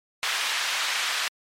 white band-pass noise, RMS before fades -27 dBFS, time 0.23-1.28 s, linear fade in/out 0 ms, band 1100 to 3600 Hz, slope 12 dB/octave, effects MP3 64 kbps

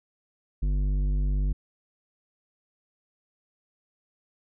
sine tone with tanh clipping, 49 Hz, G1, in tune, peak -24 dBFS, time 0.62-1.53 s, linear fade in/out 10 ms, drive 11 dB, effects none

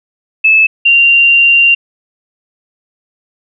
sine tone pair in turn, 2610 / 2772 Hz, E7 / F7, -18 / -14 cents, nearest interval minor second, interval 104 cents, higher second, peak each -4 dBFS, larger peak neither, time 0.44-0.67 / 0.85-1.75 s, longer second, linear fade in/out 10 ms, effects none

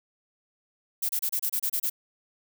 violet noise bursts, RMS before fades -27 dBFS, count 9, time 1.02-1.9 s, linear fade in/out 10 ms, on 72 ms, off 29 ms, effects none

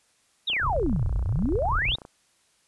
sine exponential two-way sweep, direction down then up, 3951 to 47 to 3951 Hz, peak -23 dBFS, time 0.47-1.96 s, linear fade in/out 10 ms, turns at 1.16 s
click train, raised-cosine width 1 ms, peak -28 dBFS, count 48, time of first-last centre 0.5-2.051 s, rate 30.3 Hz
pink low-pass noise, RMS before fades -29 dBFS, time 0.61-1.96 s, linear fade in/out 20 ms, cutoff 140 Hz, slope 48 dB/octave
effects white hiss -65 dBFS RMS until 2.67 s + resampled to 24000 Hz

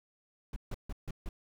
brown noise bursts, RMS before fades -37 dBFS, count 5, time 0.53-1.29 s, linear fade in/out 2 ms, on 32 ms, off 150 ms, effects none

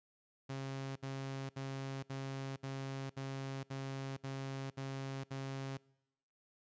sawtooth tone bursts, 135.2 Hz, C#3, 43 cents flat, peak -36 dBFS, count 10, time 0.49-5.775 s, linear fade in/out 10 ms, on 470 ms, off 65 ms, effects noise-tail reverb RT60 0.9 s tail -25 dB re dry + resampled to 16000 Hz

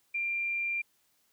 sine tone, 2380 Hz, D7, 22 cents sharp, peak -29 dBFS, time 0.14-0.82 s, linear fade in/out 10 ms, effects white hiss -71 dBFS RMS until 1.32 s

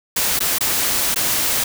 white noise with dropouts, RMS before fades -19 dBFS, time 0.16-1.64 s, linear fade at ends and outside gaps 5 ms, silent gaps 0.392-0.404 / 0.585-0.607 / 1.145-1.159 s, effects none

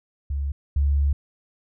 sine tone pair in turn, 70.2 / 70.89 Hz, C#2 / C#2, +22 / +39 cents, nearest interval unison, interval 17 cents, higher second, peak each -23 / -17 dBFS, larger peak second, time 0.3-0.52 / 0.76-1.13 s, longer second, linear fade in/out 5 ms, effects none

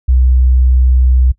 sine tone, 63.3 Hz, B1, 43 cents sharp, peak -6 dBFS, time 0.08-1.32 s, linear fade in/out 10 ms, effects noise-tail reverb RT60 0.1 s tail -19 dB re dry

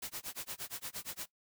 white noise with tremolo, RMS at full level -40 dBFS, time 0.02-1.26 s, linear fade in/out 5 ms, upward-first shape sine, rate 8.6 Hz, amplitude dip 100%, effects noise-tail reverb RT60 0.1 s tail -18 dB re dry

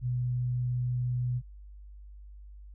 sine tone, 123.9 Hz, B2, 6 cents sharp, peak -27 dBFS, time 0.01-1.42 s, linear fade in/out 50 ms, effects added 50 Hz sine -45 dBFS peak until 2.74 s

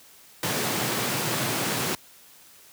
pink high-pass noise, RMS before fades -27 dBFS, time 0.43-1.95 s, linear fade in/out 2 ms, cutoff 110 Hz, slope 48 dB/octave, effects white hiss -52 dBFS RMS until 2.72 s + high-pass 60 Hz 12 dB/octave

